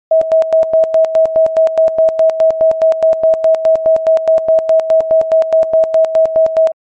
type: tone with tremolo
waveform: sine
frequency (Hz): 644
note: E5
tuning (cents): -41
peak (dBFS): -5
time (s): 0.11-6.72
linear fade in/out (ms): 5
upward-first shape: square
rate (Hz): 4.8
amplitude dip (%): 70
effects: MP3 32 kbps